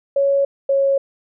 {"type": "tone pair in turn", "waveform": "sine", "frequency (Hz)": [556, 549.6], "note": ["C#5", "C#5"], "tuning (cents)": [5, -15], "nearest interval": "unison", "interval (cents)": 20, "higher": "first", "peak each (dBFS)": -13, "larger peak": "neither", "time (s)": [[0.16, 0.45], [0.69, 0.98]], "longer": "neither", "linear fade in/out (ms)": 5, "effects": []}